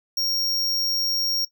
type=tone; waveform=square; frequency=5570 Hz; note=F8; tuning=5 cents flat; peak=-22 dBFS; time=0.17-1.45 s; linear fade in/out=5 ms; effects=noise-tail reverb RT60 0.1 s tail -18 dB re dry